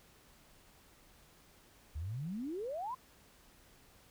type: exponential sweep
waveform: sine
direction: up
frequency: 70.2 to 1064 Hz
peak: -37 dBFS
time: 1.95-2.95 s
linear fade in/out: 10 ms
effects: pink hiss -63 dBFS RMS until 4.1 s